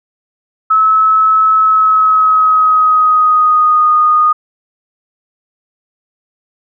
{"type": "tone with pitch glide", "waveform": "sine", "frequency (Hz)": [1296, 1232.5], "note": ["E6", "D#6"], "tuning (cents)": [-30, -17], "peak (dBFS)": -6, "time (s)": [0.7, 4.33], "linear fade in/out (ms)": 10, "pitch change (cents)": -87, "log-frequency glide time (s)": [1.55, 3.91], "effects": []}